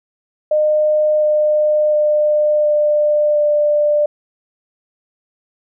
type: tone with pitch steps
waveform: sine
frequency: 609 / 605.1 / 601.3 / 597.5 / 593.7 Hz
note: D#5 / D#5 / D5 / D5 / D5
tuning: -37 / -48 / +41 / +30 / +19 cents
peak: -11 dBFS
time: 0.51-4.06 s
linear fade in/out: 5 ms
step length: 710 ms
effects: none